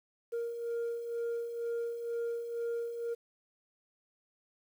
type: beating tone pair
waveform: sine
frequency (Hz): 466.2 / 468.3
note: A#4 / A#4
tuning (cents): 0 / +8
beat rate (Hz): 2.1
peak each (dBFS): -39 / -32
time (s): 0.32-3.15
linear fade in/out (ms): 20
effects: tanh soft clip ceiling -31 dBFS + 10-bit